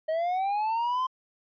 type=linear sweep; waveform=triangle; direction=up; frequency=622.3 to 1046.5 Hz; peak=-23 dBFS; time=0.08-1.07 s; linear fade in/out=10 ms; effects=resampled to 11025 Hz